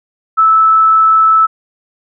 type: tone with frequency modulation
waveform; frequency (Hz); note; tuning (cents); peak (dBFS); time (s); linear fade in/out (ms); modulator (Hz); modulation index
sine; 1310; E6; -11; -5; 0.37-1.47; 20; 25.3; 0.21
effects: none

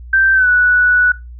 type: tone with pitch glide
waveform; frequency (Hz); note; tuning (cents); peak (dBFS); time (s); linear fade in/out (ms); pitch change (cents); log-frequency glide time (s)
sine; 1563 to 1476.1; G6 to F#6; -6 to -5; -8; 0.13-1.12; 5; -99; 0.34-0.48
effects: noise-tail reverb RT60 0.2 s tail -17 dB re dry + added 60 Hz sine -30 dBFS peak until 1.39 s

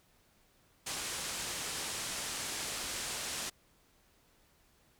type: low-pass noise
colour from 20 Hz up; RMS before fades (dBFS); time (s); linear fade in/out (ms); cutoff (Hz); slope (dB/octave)
white; -39; 0.86-3.5; 10; 9400; 24
effects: pink hiss -68 dBFS RMS until 4.99 s

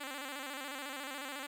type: tone with vibrato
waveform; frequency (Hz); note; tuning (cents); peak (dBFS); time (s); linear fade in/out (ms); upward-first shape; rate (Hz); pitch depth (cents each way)
5% pulse; 275.8; C#4; -9; -29; 0-1.47; 10; square; 14; 87
effects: none

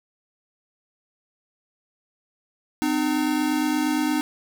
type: tone pair together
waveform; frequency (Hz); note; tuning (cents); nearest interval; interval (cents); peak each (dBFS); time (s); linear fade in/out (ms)
square; 255.4 / 304; C4 / D#4; -42 / -40; minor third; 302; -26 / -23; 2.82-4.21; 0
effects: none

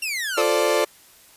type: exponential sweep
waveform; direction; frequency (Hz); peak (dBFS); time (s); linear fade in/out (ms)
sawtooth; down; 2800 to 1244.5; -21; 0.02-0.42; 5
type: chord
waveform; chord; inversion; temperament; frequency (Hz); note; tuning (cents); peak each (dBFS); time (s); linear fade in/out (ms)
35% pulse; D minor seventh; first; equal; 349.2 / 440 / 523.3 / 587.3; F4 / A4 / C5 / D5; 0 / 0 / 0 / 0; -24 / -21 / -23 / -20; 0.37-0.85; 10
effects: white hiss -51 dBFS RMS until 1.36 s + resampled to 32000 Hz

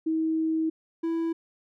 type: tone pair in turn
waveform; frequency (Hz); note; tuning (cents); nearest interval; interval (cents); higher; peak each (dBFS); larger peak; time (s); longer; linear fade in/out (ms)
sine / triangle; 319.8 / 329.9; D#4 / E4; +48 / +1; minor second; 53; second; -23; neither; 0.06-0.7 / 1.03-1.33; first; 10
effects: none

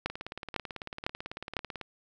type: two click trains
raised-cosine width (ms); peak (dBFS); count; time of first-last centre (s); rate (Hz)
0.3; -22 / -13; 32 / 4; 0.1-1.813 / 0.06-1.568; 18.1 / 1.99
effects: none

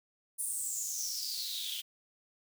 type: noise with high-pass filter sweep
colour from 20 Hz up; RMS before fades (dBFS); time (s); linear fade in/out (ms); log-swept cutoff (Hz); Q
white; -37; 0.38-1.82; 20; 9800 to 3100; 8.4
effects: none

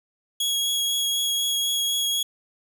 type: tone with vibrato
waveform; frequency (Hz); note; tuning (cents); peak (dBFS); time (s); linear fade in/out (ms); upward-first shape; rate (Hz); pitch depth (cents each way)
sawtooth; 3322; G#7; 0; -19; 0.4-2.23; 5; triangle; 4; 12
effects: none

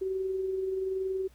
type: tone with amplitude modulation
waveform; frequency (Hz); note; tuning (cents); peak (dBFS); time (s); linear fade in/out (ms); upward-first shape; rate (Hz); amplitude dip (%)
sine; 380; F#4; +46; -27; 0.01-1.28; 10; sine; 21.1; 35
effects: added 60 Hz sine -56 dBFS peak until 1.34 s + pink hiss -64 dBFS RMS until 1.34 s

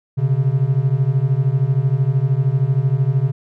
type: beating tone pair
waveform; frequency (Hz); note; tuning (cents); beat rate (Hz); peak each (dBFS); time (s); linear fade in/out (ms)
triangle; 127.6 / 140.6; C3 / C#3; -43 / +25; 13; -15; 0.17-3.32; 20
effects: none

